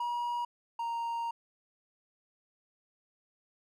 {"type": "tone pair in turn", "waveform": "triangle", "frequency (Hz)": [958, 930.7], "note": ["A#5", "A#5"], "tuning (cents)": [47, -3], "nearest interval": "minor second", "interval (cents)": 50, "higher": "first", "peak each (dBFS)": [-29, -30], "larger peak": "first", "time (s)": [[0, 0.45], [0.79, 1.31]], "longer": "second", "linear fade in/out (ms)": 5, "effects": []}